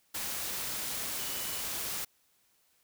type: tone in noise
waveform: sine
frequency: 2960 Hz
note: F#7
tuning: in tune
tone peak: -47 dBFS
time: 1.19-1.61 s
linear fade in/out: 10 ms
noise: white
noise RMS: -36 dBFS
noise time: 0.14-2.05 s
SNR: -14 dB
effects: white hiss -70 dBFS RMS until 2.83 s